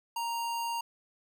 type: tone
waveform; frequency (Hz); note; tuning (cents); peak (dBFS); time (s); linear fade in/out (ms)
square; 932.3; A#5; 0; -32; 0.16-0.81; 5
effects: none